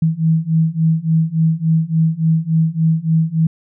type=beating tone pair; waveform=sine; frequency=159.6 / 163.1 Hz; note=D#3 / E3; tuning=+44 / -18 cents; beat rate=3.5 Hz; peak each=-16 / -15 dBFS; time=0.02-3.47 s; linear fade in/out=5 ms; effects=none